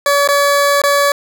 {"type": "tone with dropouts", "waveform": "20% pulse", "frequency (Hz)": 569, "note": "C#5", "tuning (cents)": 45, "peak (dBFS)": -5, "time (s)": [0.06, 1.12], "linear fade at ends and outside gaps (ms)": 2, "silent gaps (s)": [[0.276, 0.287], [0.818, 0.837]], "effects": []}